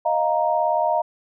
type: chord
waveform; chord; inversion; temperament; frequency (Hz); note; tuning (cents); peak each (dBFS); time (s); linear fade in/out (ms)
sine; Eb suspended second; none; just; 622.3 / 700 / 933.4; Eb5 / F5 / Bb5; 0 / +4 / +2; -22; 0.05-1.02; 10
effects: none